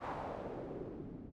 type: noise with low-pass filter sweep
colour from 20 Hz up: white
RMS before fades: -44 dBFS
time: 0-1.32 s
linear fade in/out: 50 ms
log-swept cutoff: 1000 to 210 Hz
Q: 1.8
effects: none